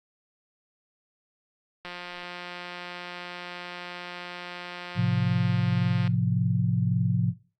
click train, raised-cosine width 0.3 ms, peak -22 dBFS, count 749, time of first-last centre 1.85-6.076 s, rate 177 Hz
sine chord, F major, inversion first, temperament just, 109.13 / 130.96 / 174.61 Hz, A2 / C3 / F3, -14 / +2 / 0 cents, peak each -26 dBFS, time 4.95-7.34 s, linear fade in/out 50 ms
effects noise-tail reverb RT60 0.3 s tail -17 dB re dry + Opus 48 kbps

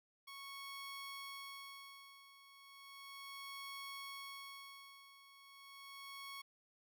15% pulse tone with tremolo, 1105 Hz, C#6, 6 cents flat, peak -40 dBFS, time 0.27-6.42 s, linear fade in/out 10 ms, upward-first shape sine, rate 0.35 Hz, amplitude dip 80%, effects none

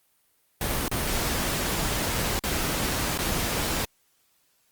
pink noise with dropouts, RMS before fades -27 dBFS, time 0.61-3.85 s, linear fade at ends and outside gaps 2 ms, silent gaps 0.882-0.914 / 2.392-2.437 / 3.177-3.188 s, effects white hiss -67 dBFS RMS until 4.71 s + Opus 32 kbps

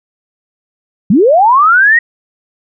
sine linear sweep, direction up, 165.2 to 1914 Hz, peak -4 dBFS, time 1.1-1.99 s, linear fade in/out 5 ms, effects none

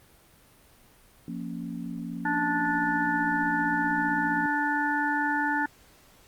sine chord, Bb minor, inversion second, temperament equal, 174.61 / 233.1 / 277.2 Hz, F3 / Bb3 / Db4, 0 / 0 / 0 cents, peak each -36 / -36 / -38 dBFS, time 1.28-4.46 s, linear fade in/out 2 ms
harmonic tone, 292.6 Hz, D4, 6 cents flat, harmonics 1 / 3 / 5 / 6, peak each -30 / -28 / -30 / -30 dBFS, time 2.25-5.66 s, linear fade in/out 5 ms
effects pink hiss -57 dBFS RMS until 6.27 s + Opus 32 kbps

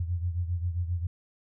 sine beating tone pair, 85.9 / 93.4 Hz, F2 / F#2, -28 / +17 cents, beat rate 7.5 Hz, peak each -28 / -34 dBFS, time 0-1.07 s, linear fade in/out 5 ms, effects none

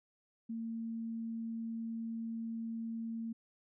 sine tone, 227.4 Hz, A#3, 43 cents flat, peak -37 dBFS, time 0.49-3.33 s, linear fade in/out 10 ms, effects none

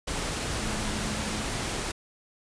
sine tone in noise, 212.6 Hz, G#3, 41 cents sharp, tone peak -36 dBFS, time 0.57-1.44 s, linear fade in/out 10 ms, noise pink, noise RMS -31 dBFS, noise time 0.07-1.92 s, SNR -8 dB, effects resampled to 22050 Hz

